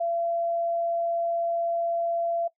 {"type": "tone", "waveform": "sine", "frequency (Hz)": 679, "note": "F5", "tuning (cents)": -49, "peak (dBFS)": -24, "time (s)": [0, 2.48], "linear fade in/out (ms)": 10, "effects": ["noise-tail reverb RT60 0.1 s tail -19 dB re dry"]}